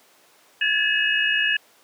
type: tone cluster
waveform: sine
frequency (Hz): 1670 / 1730 / 2575 / 2875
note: G#6 / A6 / E7 / F7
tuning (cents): +9 / -30 / -41 / +50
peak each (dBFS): -24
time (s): 0.61-1.57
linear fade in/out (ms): 5
effects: pink hiss -55 dBFS RMS until 1.83 s + high-pass 400 Hz 12 dB/octave